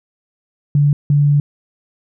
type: tone bursts at uneven times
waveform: sine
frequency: 144.8 Hz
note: D3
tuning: 24 cents flat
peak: -9 dBFS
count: 2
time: 0.75-0.93 / 1.1-1.4 s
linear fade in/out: 2 ms
effects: none